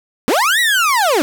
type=linear two-way sweep; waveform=30% pulse; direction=up then down; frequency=197.9 to 1975.5 to 260.9 Hz; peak=-9 dBFS; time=0.28-1.22 s; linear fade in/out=0 ms; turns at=0.6 s; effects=none